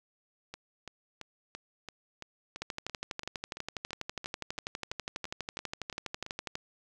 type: two click trains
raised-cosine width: 0.2 ms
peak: -24 / -18 dBFS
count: 18 / 49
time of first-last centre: 0.54-6.264 / 2.62-6.554 s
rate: 2.97 / 12.2 Hz
effects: none